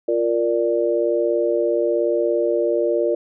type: chord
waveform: sine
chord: Bb major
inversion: second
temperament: equal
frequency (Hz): 349.2 / 466.2 / 587.3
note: F4 / Bb4 / D5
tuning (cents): 0 / 0 / 0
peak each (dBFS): -21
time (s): 0.08-3.15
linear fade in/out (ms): 5
effects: none